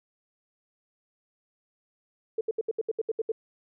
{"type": "tone bursts", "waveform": "sine", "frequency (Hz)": 444.4, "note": "A4", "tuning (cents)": 17, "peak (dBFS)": -24, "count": 10, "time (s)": [2.38, 3.319], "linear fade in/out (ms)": 5, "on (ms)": 30, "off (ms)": 71, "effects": []}